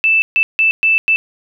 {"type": "tone bursts at uneven times", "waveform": "sine", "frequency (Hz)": 2643, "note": "E7", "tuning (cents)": 4, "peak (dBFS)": -9, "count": 5, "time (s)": [[0.04, 0.22], [0.36, 0.43], [0.59, 0.71], [0.83, 0.98], [1.08, 1.16]], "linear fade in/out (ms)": 0, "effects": []}